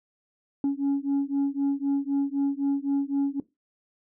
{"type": "beating tone pair", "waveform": "sine", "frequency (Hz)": [277.2, 281.1], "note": ["C#4", "C#4"], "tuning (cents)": [0, 24], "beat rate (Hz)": 3.9, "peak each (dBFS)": -24, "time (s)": [0.64, 3.4], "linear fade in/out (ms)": 2, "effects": ["noise-tail reverb RT60 0.2 s tail -18 dB re dry", "tanh soft clip ceiling -20 dBFS"]}